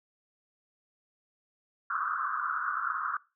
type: band-pass noise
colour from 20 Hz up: pink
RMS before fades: -32 dBFS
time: 1.9-3.17 s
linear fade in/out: 5 ms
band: 1100 to 1500 Hz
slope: 96 dB/octave
effects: noise-tail reverb RT60 0.3 s tail -22 dB re dry